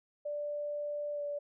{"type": "tone with pitch glide", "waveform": "sine", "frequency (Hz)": [587.3, 579.9], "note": ["D5", "D5"], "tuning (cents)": [0, -22], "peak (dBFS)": -34, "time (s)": [0.25, 1.39], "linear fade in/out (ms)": 10, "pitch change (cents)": -22, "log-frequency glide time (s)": [1.13, 1.22], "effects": []}